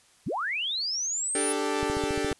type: linear sweep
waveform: sine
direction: up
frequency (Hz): 82.41 to 9956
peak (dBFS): -27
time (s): 0.26-1.53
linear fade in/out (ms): 10
type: chord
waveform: sawtooth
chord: D suspended fourth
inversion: none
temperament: equal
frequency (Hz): 293.7 / 392 / 440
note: D4 / G4 / A4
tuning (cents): 0 / 0 / 0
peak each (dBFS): -27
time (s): 1.35-2.33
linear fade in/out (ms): 2
type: click train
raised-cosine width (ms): 5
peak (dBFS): -22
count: 8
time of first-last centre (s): 1.83-2.316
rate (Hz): 14.4
effects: white hiss -60 dBFS RMS until 2.39 s + resampled to 24000 Hz